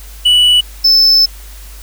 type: tone pair in turn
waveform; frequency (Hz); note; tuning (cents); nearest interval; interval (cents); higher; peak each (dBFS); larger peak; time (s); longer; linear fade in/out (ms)
triangle; 2954 / 5263; F#7 / E8; -3 / -4; minor seventh; 999; second; -4; neither; 0.25-0.61 / 0.84-1.26; second; 10
effects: added 50 Hz sine -30 dBFS peak until 1.82 s + white hiss -38 dBFS RMS until 1.82 s